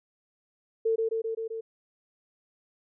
sine tone with echo, 448.9 Hz, A4, 35 cents sharp, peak -22 dBFS, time 0.85-0.96 s, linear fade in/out 10 ms, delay 130 ms, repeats 5, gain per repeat -2 dB, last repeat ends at 1.61 s, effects none

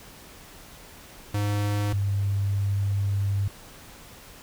square / sine tone pair in turn, 102.9 / 99.45 Hz, G#2 / G2, -16 / +25 cents, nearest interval minor second, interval 59 cents, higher first, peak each -24 / -22 dBFS, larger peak second, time 1.34-1.93 / 1.93-3.48 s, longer second, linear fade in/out 5 ms, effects pink hiss -47 dBFS RMS until 4.42 s

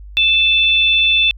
sine tone pair together, 2637 / 3520 Hz, E7 / A7, 0 / 0 cents, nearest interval perfect fourth, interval 500 cents, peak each -13 dBFS, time 0.17-1.31 s, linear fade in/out 0 ms, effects added 50 Hz sine -32 dBFS peak until 1.37 s

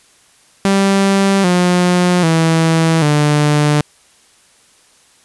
sawtooth tone with pitch steps, 196 / 178.7 / 162.92 / 148.54 Hz, G3 / F3 / E3 / D3, 0 / +40 / -20 / +20 cents, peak -6 dBFS, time 0.65-3.81 s, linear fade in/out 0 ms, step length 790 ms, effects white hiss -50 dBFS RMS until 5.24 s + resampled to 24000 Hz

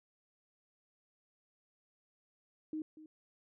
sine tone with echo, 311.1 Hz, D#4, in tune, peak -36 dBFS, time 2.73-2.82 s, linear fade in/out 2 ms, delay 240 ms, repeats 1, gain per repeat -15 dB, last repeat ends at 3.06 s, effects none

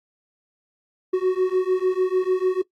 triangle beating tone pair, 367.8 / 374.5 Hz, F#4 / F#4, -10 / +21 cents, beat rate 6.7 Hz, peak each -19 dBFS, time 1.13-2.62 s, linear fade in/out 10 ms, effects noise-tail reverb RT60 0.1 s tail -19 dB re dry + AAC 48 kbps

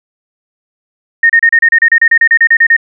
sine tone bursts, 1843 Hz, A#6, 20 cents flat, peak -3 dBFS, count 16, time 1.23-2.766 s, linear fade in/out 5 ms, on 66 ms, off 32 ms, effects none

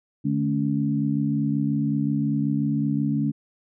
sine tone cluster, 147.9 / 215.6 / 281.1 Hz, D3 / A3 / C#4, +13 / -35 / +24 cents, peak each -25 dBFS, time 0.24-3.32 s, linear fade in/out 20 ms, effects none

